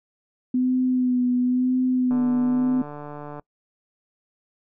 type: tone with vibrato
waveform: sine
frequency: 251.5 Hz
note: B3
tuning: 32 cents sharp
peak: -18 dBFS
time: 0.54-2.82 s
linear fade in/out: 5 ms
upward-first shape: sine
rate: 0.98 Hz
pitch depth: 27 cents each way
type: click train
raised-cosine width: 1 ms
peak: -23 dBFS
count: 190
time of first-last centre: 2.11-3.396 s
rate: 147 Hz
effects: noise-tail reverb RT60 0.1 s tail -24 dB re dry